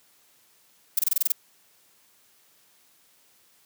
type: noise bursts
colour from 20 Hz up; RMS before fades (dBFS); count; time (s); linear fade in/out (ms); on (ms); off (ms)
violet; -21; 8; 0.97-1.321; 5; 22; 25
effects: white hiss -61 dBFS RMS until 3.65 s + high-pass 100 Hz 12 dB/octave